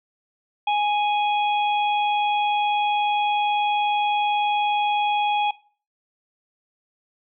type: harmonic tone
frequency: 830.6 Hz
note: G#5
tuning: in tune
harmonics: 1 / 3 / 4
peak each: -19 / -29 / -31 dBFS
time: 0.67-5.51 s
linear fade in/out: 5 ms
effects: noise-tail reverb RT60 0.4 s tail -19 dB re dry